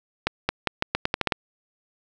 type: accelerating click train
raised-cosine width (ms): 0.3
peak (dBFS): -5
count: 10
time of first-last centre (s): 0.27-1.322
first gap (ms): 220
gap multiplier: 0.83
effects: none